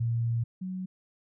sine tone pair in turn, 116.5 / 185.8 Hz, A#2 / F#3, -1 / +7 cents, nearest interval minor sixth, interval 808 cents, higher second, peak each -25 / -32 dBFS, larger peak first, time 0-0.44 / 0.61-0.86 s, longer first, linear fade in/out 10 ms, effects none

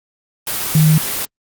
sine tone in noise, 156 Hz, D#3, 5 cents sharp, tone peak -8 dBFS, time 0.75-0.98 s, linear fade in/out 2 ms, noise white, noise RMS -21 dBFS, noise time 0.47-1.25 s, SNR +10 dB, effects Opus 24 kbps

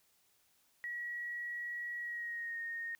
sine tone with pitch glide, 1918 to 1851.6 Hz, A#6 to A#6, +49 to -12 cents, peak -38 dBFS, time 0.84-2.95 s, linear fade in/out 0 ms, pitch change -61 cents, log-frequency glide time 1.98-2.59 s, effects white hiss -72 dBFS RMS until 2.99 s

